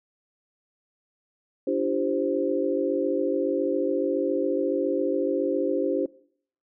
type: tone cluster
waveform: sine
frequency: 290 / 337.2 / 391.6 / 524 Hz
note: D4 / E4 / G4 / C5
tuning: -22 / +39 / -2 / +2 cents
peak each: -27 / -29 / -28 / -27 dBFS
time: 1.67-6.06 s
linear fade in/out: 5 ms
effects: noise-tail reverb RT60 0.6 s tail -21 dB re dry